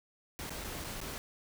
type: noise with dropouts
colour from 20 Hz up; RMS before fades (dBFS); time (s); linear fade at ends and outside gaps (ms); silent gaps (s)
pink; -41; 0.39-1.18; 0; 0.495-0.505 / 0.641-0.645 / 0.84-0.845 / 1.004-1.014
effects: none